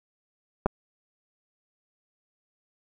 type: clicks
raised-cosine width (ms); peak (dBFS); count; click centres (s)
1; -8 / -14; 2; 0.66 / 0.665
effects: none